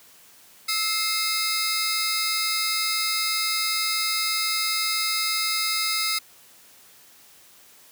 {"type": "tone cluster", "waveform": "sawtooth", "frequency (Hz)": [1310, 2111, 3788, 4900, 5150], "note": ["E6", "C7", "A#7", "D#8", "E8"], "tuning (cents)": [-11, 15, 27, -27, -41], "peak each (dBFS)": [-27, -24, -29, -25, -29], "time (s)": [0.68, 6.19], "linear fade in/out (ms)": 10, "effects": ["white hiss -52 dBFS RMS until 7.91 s", "high-pass 80 Hz 12 dB/octave"]}